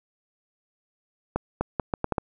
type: accelerating click train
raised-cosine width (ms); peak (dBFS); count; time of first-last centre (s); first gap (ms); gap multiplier
1; -10; 7; 1.36-2.182; 250; 0.75
effects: none